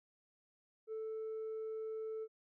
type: tone with tanh clipping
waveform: triangle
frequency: 440 Hz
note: A4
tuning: in tune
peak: -40 dBFS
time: 0.87-2.28 s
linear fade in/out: 50 ms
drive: 6 dB
effects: none